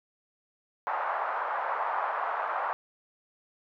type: band-pass noise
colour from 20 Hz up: white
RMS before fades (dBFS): -31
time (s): 0.87-2.73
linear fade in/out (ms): 0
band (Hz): 720 to 1200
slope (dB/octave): 24
effects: none